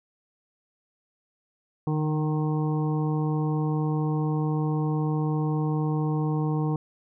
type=harmonic tone with a mistuned harmonic; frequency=154 Hz; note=D#3; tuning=17 cents flat; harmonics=1 / 2 / 3 / 5 / 6 / 7; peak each=-24 / -30 / -34 / -38 / -40 / -41 dBFS; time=1.87-6.76 s; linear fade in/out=2 ms; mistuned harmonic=1; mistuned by=-17 cents; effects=none